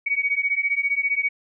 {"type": "beating tone pair", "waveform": "sine", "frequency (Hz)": [2243, 2258], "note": ["C#7", "C#7"], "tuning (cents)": [20, 31], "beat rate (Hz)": 15, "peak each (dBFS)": [-23, -23], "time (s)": [0.06, 1.29], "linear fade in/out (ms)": 10, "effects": []}